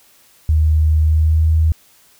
sine tone with pitch glide, 77.78 to 79.55 Hz, D#2 to D#2, 0 to +39 cents, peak -10 dBFS, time 0.49-1.72 s, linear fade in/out 0 ms, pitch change +39 cents, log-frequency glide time 1.01-1.49 s, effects white hiss -51 dBFS RMS until 2.19 s

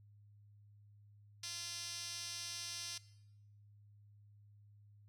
5% pulse tone with band-pass filter, 344.8 Hz, F4, 22 cents flat, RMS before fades -45 dBFS, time 1.43-2.98 s, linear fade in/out 5 ms, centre 6200 Hz, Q 4.9, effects noise-tail reverb RT60 0.9 s tail -20 dB re dry + added 103 Hz sine -60 dBFS peak until 5.08 s

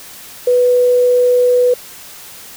sine tone, 493.9 Hz, B4, in tune, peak -8 dBFS, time 0.47-1.74 s, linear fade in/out 5 ms, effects white hiss -35 dBFS RMS until 2.56 s

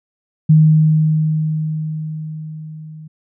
sine tone with level ramp, 155.9 Hz, D#3, 4 cents sharp, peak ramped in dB -5 to -32 dBFS, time 0.49-3.08 s, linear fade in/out 10 ms, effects none

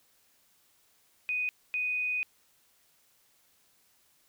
sine tone bursts at uneven times, 2489 Hz, D#7, in tune, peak -28 dBFS, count 2, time 1.29-1.49 / 1.74-2.23 s, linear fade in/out 0 ms, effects white hiss -67 dBFS RMS until 4.28 s

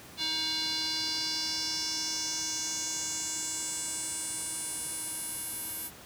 square tone with band-pass filter sweep, 316.3 Hz, D#4, 29 cents sharp, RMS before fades -34 dBFS, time 0.17-5.91 s, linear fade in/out 50 ms, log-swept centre 3900 to 12000 Hz, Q 4.3, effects pink hiss -49 dBFS RMS until 6.05 s + high-pass 80 Hz 12 dB/octave

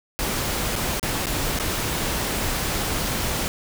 pink noise with dropouts, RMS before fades -25 dBFS, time 0.19-3.48 s, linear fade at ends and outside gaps 0 ms, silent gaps 0.755-0.761 / 0.996-1.029 / 1.258-1.268 / 1.589-1.598 s, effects none

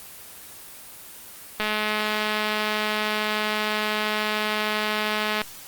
click train, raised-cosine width 0.3 ms, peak -9 dBFS, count 814, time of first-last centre 1.6-5.417 s, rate 213 Hz, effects white hiss -42 dBFS RMS until 5.67 s + Opus 24 kbps

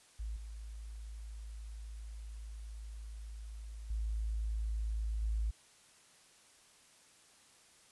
sine tone with level steps, 54.3 Hz, A1, 22 cents flat, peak -37 / -43 / -33 / -31 dBFS, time 0.19-5.51 s, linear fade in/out 10 ms, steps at 0.36 / 3.9 / 5.22 s, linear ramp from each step 5 ms, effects white hiss -63 dBFS RMS until 7.91 s + resampled to 24000 Hz

